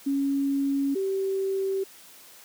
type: tone pair in turn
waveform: sine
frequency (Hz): 277.2 / 386.6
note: C#4 / G4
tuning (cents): 0 / -24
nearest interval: tritone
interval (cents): 576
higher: second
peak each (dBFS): -22 / -24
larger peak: first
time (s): 0.06-0.95 / 0.95-1.84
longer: neither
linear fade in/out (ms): 10
effects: white hiss -50 dBFS RMS until 2.44 s + high-pass 150 Hz 12 dB/octave